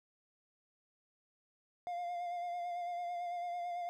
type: tone with vibrato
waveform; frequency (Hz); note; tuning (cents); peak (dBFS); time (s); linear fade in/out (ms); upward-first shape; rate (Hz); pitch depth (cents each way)
triangle; 702; F5; +9; -35; 1.87-3.89; 0; sine; 9; 28
effects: none